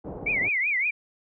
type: low-pass noise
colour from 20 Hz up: white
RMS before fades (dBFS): -37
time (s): 0.04-0.49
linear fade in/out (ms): 10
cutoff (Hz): 650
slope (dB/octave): 24
type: tone with vibrato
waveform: sine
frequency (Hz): 2217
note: C#7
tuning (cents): 0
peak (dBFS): -22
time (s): 0.26-0.91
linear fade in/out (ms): 10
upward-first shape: triangle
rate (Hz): 5.3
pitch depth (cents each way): 230
effects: none